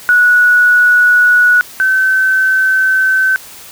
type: tone pair in turn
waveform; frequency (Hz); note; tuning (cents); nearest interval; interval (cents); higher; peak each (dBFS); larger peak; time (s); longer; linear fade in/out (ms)
sine; 1467 / 1532.8; F#6 / G6; -15 / -39; minor second; 76; second; -5 / -8; first; 0.09-1.61 / 1.8-3.36; second; 0
effects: white hiss -34 dBFS RMS until 3.71 s